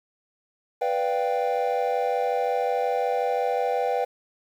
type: chord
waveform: triangle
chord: G dominant seventh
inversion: first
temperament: equal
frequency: 493.9 / 587.3 / 698.5 / 784 Hz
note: B4 / D5 / F5 / G5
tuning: 0 / 0 / 0 / 0 cents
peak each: -24 / -29 / -27 / -25 dBFS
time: 0.81-4.05 s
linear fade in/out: 10 ms
effects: 9-bit